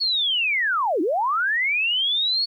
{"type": "linear two-way sweep", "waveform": "sine", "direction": "down then up", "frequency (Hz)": [4435, 289.7, 4435], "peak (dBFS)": -19, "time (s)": [0, 2.46], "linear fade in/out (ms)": 20, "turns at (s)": 1.01, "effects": ["10-bit"]}